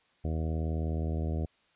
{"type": "harmonic tone", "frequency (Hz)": 79.5, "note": "D#2", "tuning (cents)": 38, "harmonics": [1, 2, 3, 4, 5, 6, 7, 8, 9], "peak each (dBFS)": [-30, -36, -40, -42, -44, -46, -47, -48, -49], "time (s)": [0.24, 1.46], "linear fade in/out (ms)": 10, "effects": ["white hiss -68 dBFS RMS until 1.75 s", "resampled to 8000 Hz"]}